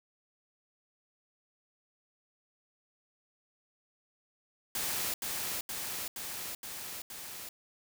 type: noise with echo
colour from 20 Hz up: white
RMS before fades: -34 dBFS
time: 4.75-5.14 s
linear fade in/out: 2 ms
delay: 470 ms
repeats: 5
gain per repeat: -2 dB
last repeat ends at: 7.49 s
effects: none